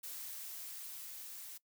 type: noise with level ramp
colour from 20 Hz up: blue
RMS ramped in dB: -45 to -49 dBFS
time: 0.03-1.58 s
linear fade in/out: 10 ms
effects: noise-tail reverb RT60 0.1 s tail -20 dB re dry